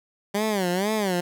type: tone with vibrato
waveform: 15% pulse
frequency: 196.3 Hz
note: G3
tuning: 3 cents sharp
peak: -16 dBFS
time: 0.34-1.21 s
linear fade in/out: 10 ms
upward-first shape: sine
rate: 2.1 Hz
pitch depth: 190 cents each way
effects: none